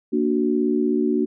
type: chord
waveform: sine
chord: Bb augmented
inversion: none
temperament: equal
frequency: 233.1 / 293.7 / 370 Hz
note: Bb3 / D4 / F#4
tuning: 0 / 0 / 0 cents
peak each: -22 dBFS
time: 0.12-1.26 s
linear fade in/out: 20 ms
effects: none